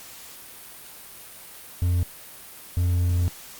triangle tone pair in turn, 88 / 88 Hz, F2 / F2, +14 / +14 cents, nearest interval unison, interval 0 cents, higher neither, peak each -17 dBFS, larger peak neither, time 1.82-2.03 / 2.77-3.28 s, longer second, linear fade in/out 0 ms, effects white hiss -43 dBFS RMS until 3.59 s + Opus 48 kbps

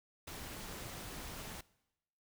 pink noise with amplitude modulation, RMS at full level -44 dBFS, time 0.27-1.61 s, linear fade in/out 5 ms, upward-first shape sine, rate 224 Hz, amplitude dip 50%, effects noise-tail reverb RT60 0.9 s tail -21 dB re dry

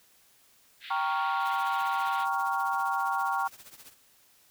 white band-pass noise, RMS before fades -44 dBFS, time 0.8-2.27 s, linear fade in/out 50 ms, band 1600 to 3900 Hz, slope 48 dB/octave
sine chord, G half-diminished seventh, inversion none, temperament equal, 784 / 932.3 / 1108.7 / 1396.9 Hz, G5 / Bb5 / Db6 / F6, 0 / 0 / 0 / 0 cents, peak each -31 / -32 / -31 / -33 dBFS, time 0.9-3.48 s, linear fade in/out 10 ms
white noise with tremolo, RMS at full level -47 dBFS, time 1.39-3.95 s, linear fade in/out 50 ms, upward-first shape triangle, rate 15 Hz, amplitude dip 90%
effects white hiss -62 dBFS RMS until 4.5 s

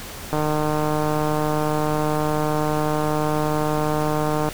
click train, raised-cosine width 1 ms, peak -9 dBFS, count 633, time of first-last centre 0.33-4.488 s, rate 152 Hz, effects pink hiss -35 dBFS RMS until 4.53 s

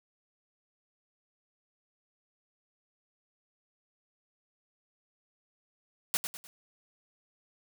white noise with echo, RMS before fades -28 dBFS, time 6.14-6.17 s, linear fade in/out 0 ms, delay 100 ms, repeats 3, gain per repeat -8 dB, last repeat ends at 6.47 s, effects none

